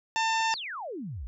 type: harmonic tone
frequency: 896 Hz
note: A5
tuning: 31 cents sharp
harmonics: 1 / 2 / 3 / 4 / 5 / 6 / 7 / 8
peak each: -26 / -32 / -33 / -37 / -42 / -39 / -44 / -42 dBFS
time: 0.16-0.54 s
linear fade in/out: 0 ms
type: exponential sweep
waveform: sine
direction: down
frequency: 5880 to 50.6 Hz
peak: -34 dBFS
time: 0.51-1.27 s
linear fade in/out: 0 ms
effects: none